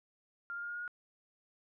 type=tone with pitch steps; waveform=sine; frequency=1396.9 / 1405.8 / 1414.8 / 1423.8 / 1432.9 / 1442 Hz; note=F6 / F6 / F6 / F6 / F6 / F#6; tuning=0 / +11 / +22 / +33 / +44 / -45 cents; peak=-38 dBFS; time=0.5-0.878 s; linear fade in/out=0 ms; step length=63 ms; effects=none